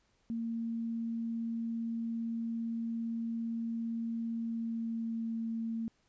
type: tone with pitch glide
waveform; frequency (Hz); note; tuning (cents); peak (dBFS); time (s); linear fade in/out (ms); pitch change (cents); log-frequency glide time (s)
sine; 229.4 to 226.9; A#3 to A#3; -28 to -47; -33; 0.3-5.88; 0; -19; 4.34-5.4
effects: pink hiss -73 dBFS RMS until 6.08 s + resampled to 16000 Hz